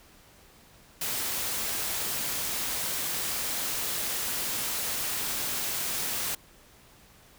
white noise, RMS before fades -31 dBFS, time 1.01-6.35 s, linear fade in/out 5 ms, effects pink hiss -56 dBFS RMS until 7.38 s

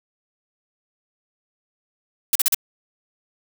blue noise bursts, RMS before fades -17 dBFS, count 4, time 2.33-2.546 s, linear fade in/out 2 ms, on 24 ms, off 40 ms, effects none

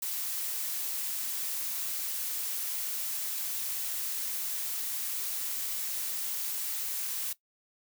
blue noise, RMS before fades -34 dBFS, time 0.02-7.33 s, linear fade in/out 5 ms, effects noise-tail reverb RT60 0.1 s tail -17 dB re dry

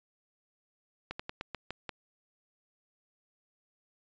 slowing click train, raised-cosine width 0.3 ms, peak -21 dBFS, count 7, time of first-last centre 1.11-1.893 s, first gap 85 ms, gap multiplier 1.17, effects resampled to 16000 Hz

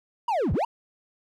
triangle linear two-way sweep, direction down then up, 987.8 to 55 to 987.8 Hz, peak -20 dBFS, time 0.28-0.65 s, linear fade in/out 5 ms, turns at 0.53 s, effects none

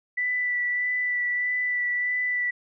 sine tone with vibrato, 1975.5 Hz, B6, in tune, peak -23 dBFS, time 0.17-2.51 s, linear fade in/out 10 ms, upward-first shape sine, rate 1.6 Hz, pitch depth 14 cents each way, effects none

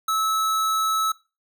square tone, 1300 Hz, E6, 24 cents flat, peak -21 dBFS, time 0.08-1.12 s, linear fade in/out 5 ms, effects noise-tail reverb RT60 0.3 s tail -21 dB re dry

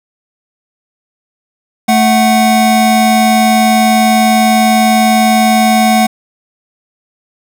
square tone pair together, 220 / 740 Hz, A3 / F#5, 0 / 0 cents, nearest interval octave + major sixth, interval 2100 cents, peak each -10 dBFS, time 1.88-6.07 s, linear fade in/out 10 ms, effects none

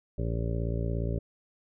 harmonic tone, 57.1 Hz, A#1, 35 cents flat, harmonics 1 / 2 / 3 / 4 / 5 / 6 / 7 / 8 / 9 / 10, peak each -31 / -32 / -36 / -45 / -41 / -49 / -39 / -45 / -46 / -42 dBFS, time 0.18-1.19 s, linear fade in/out 5 ms, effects none

